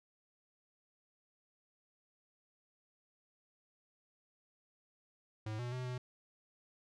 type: tone with pitch steps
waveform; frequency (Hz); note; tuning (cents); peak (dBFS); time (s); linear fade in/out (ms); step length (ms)
square; 108.3 / 122 / 126.8 / 125.4; A2 / B2 / B2 / B2; -27 / -21 / +46 / +27; -39; 5.46-5.98; 5; 130
effects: low-pass 6000 Hz 12 dB/octave